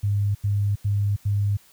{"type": "tone bursts", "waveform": "sine", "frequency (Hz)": 101.6, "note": "G#2", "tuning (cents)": -38, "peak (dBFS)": -19, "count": 4, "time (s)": [0.03, 1.571], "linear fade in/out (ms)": 10, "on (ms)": 320, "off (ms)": 87, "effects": ["white hiss -55 dBFS RMS until 1.72 s"]}